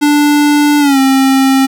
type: tone with pitch glide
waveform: square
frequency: 293.5 to 267.6 Hz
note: D4 to C4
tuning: -1 to +39 cents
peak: -7 dBFS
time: 0.01-1.67 s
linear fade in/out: 20 ms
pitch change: -160 cents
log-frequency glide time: 0.79-0.99 s
effects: none